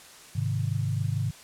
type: chord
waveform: sine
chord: Ab major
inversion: none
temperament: equal with one note detuned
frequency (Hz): 103.83 / 130.81 / 155.03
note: Ab2 / C3 / Eb3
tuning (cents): 0 / 0 / -6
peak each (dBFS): -28 / -29 / -32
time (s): 0.35-1.31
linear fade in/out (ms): 10
effects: white hiss -49 dBFS RMS until 1.43 s + low-pass 10000 Hz 12 dB/octave